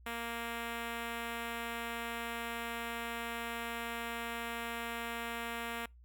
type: tone with notch filter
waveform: 5% pulse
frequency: 233.1 Hz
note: A#3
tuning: in tune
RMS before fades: -40 dBFS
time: 0.06-5.86 s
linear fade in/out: 5 ms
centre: 6300 Hz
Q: 1.7
effects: noise-tail reverb RT60 0.2 s tail -26 dB re dry + added 60 Hz sine -55 dBFS peak until 6.04 s